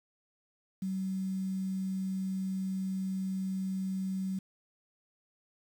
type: tone with quantisation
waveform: sine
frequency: 190 Hz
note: F#3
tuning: 46 cents sharp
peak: -31 dBFS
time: 0.82-4.39 s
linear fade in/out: 5 ms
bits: 9
effects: none